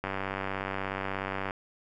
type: click train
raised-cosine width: 0.5 ms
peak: -17 dBFS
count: 143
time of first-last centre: 0.04-1.508 s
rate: 96.7 Hz
effects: none